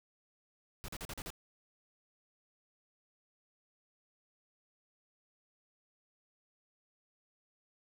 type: noise bursts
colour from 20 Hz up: pink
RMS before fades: -43 dBFS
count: 6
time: 0.84-1.303 s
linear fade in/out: 0 ms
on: 43 ms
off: 41 ms
effects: none